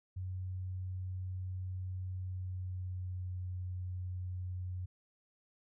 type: tone with pitch glide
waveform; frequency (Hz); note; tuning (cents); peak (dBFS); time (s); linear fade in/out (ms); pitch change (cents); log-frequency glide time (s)
sine; 92.5 to 91.12; F#2 to F#2; 0 to -26; -37; 0.16-4.86; 10; -26; 2.15-3.39
effects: none